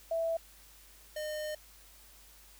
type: tone pair in turn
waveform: sine / square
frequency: 659.3 / 609.8 Hz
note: E5 / D#5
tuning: 0 / -35 cents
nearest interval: minor second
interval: 135 cents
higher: first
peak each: -29 / -36 dBFS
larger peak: first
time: 0.11-0.37 / 1.16-1.55 s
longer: second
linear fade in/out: 5 ms
effects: added 50 Hz sine -60 dBFS peak until 2.59 s + white hiss -58 dBFS RMS until 2.59 s